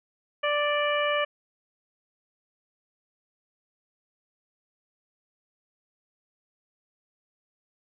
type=harmonic tone; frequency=587.3 Hz; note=D5; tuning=in tune; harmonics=1 / 2 / 3 / 4 / 5; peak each=-26 / -29 / -31 / -32 / -33 dBFS; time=0.43-1.25 s; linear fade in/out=10 ms; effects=none